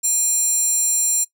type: tone with high-pass filter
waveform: square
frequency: 820 Hz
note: G#5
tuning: 22 cents flat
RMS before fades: -19 dBFS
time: 0.03-1.25 s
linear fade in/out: 20 ms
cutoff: 7800 Hz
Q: 8.1
effects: noise-tail reverb RT60 0.1 s tail -20 dB re dry